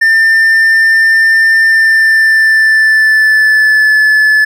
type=tone with pitch glide; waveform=triangle; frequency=1795 to 1729.9 Hz; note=A6 to A6; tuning=+34 to -30 cents; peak=-3 dBFS; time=0.01-4.45 s; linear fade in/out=10 ms; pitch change=-64 cents; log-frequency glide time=1.65-3.97 s; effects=none